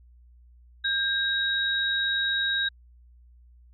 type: tone pair together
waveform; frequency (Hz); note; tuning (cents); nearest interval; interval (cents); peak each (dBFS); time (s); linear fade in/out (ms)
sine; 1602 / 3810; G6 / A#7; +37 / +37; octave + minor third; 1500; -26; 0.84-2.69; 10
effects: added 60 Hz sine -51 dBFS peak until 3.73 s